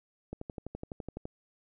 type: click train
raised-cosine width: 2 ms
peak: -25 dBFS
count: 12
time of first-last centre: 0.33-1.254 s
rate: 11.9 Hz
effects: none